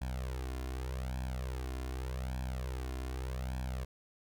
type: tone with flanger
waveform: sawtooth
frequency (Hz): 64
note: C2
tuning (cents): -38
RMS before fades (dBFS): -38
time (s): 0.01-3.85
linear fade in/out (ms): 10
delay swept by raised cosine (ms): 1.2 to 2.9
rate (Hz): 0.84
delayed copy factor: +0.85
effects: none